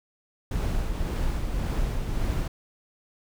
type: noise with tremolo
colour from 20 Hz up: brown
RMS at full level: -25 dBFS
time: 0.51-2.48 s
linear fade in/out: 5 ms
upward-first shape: triangle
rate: 1.8 Hz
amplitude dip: 40%
effects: none